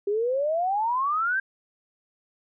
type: exponential sweep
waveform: sine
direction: up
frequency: 394.7 to 1611 Hz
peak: -22 dBFS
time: 0.07-1.4 s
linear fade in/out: 5 ms
effects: none